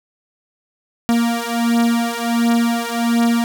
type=beating tone pair; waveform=45% pulse; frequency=233.1 / 234.5 Hz; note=A#3 / A#3; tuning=0 / +11 cents; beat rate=1.4 Hz; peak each=-18 dBFS; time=1.09-3.44 s; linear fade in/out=0 ms; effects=none